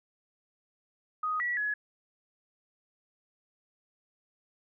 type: tone with pitch steps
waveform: sine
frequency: 1248 / 1939 / 1690 Hz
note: D#6 / B6 / G#6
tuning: +5 / -32 / +30 cents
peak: -28 dBFS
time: 1.23-1.74 s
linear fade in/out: 5 ms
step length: 170 ms
effects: none